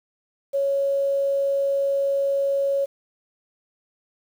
sine tone with quantisation, 554.4 Hz, C#5, in tune, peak -19 dBFS, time 0.53-2.86 s, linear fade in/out 20 ms, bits 8, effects none

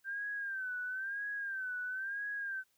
sine tone with vibrato, 1568 Hz, G6, in tune, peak -36 dBFS, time 0.04-2.64 s, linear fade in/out 50 ms, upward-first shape sine, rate 1 Hz, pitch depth 100 cents each way, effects white hiss -75 dBFS RMS until 2.77 s

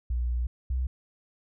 sine tone pair in turn, 60.3 / 63.71 Hz, B1 / C2, -41 / -45 cents, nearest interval minor second, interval 96 cents, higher second, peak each -25 dBFS, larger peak neither, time 0.1-0.47 / 0.7-0.87 s, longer first, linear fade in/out 5 ms, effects none

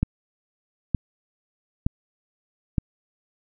click train, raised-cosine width 5 ms, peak -8 dBFS, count 4, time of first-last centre 0.03-2.782 s, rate 1.09 Hz, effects none

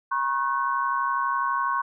sine tone cluster, 958 / 1090 / 1506 Hz, A#5 / C#6 / F#6, +47 / -29 / +30 cents, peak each -29 / -24 / -30 dBFS, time 0.11-1.82 s, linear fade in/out 10 ms, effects none

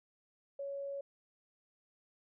sine tone, 558 Hz, C#5, 11 cents sharp, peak -38 dBFS, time 0.59-1.01 s, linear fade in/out 5 ms, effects none

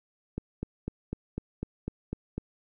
click train, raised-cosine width 3 ms, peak -19 dBFS, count 9, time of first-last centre 0.38-2.38 s, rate 4 Hz, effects none

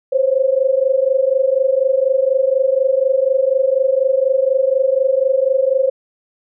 sine tone pair together, 517.9 / 542 Hz, C5 / C#5, -18 / -39 cents, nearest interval minor second, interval 79 cents, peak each -15 dBFS, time 0.12-5.9 s, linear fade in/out 10 ms, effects none

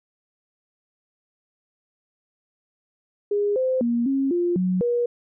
sine tone with pitch steps, 410.1 / 517 / 236.5 / 271.4 / 349.7 / 183.6 / 480.1 Hz, G#4 / C5 / A#3 / C#4 / F4 / F#3 / B4, -22 / -21 / +25 / -36 / +2 / -13 / -49 cents, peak -19 dBFS, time 3.31-5.06 s, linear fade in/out 5 ms, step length 250 ms, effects none

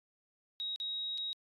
sine tone with dropouts, 3799 Hz, A#7, 32 cents sharp, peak -35 dBFS, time 0.6-1.33 s, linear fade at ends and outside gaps 0 ms, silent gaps 0.76-0.801 / 1.176-1.181 s, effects AAC 32 kbps

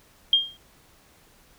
sine tone with exponential decay, 3214 Hz, G7, 43 cents sharp, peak -12 dBFS, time 0.33-0.57 s, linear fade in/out 2 ms, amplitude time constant 51 ms, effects pink hiss -57 dBFS RMS until 1.58 s

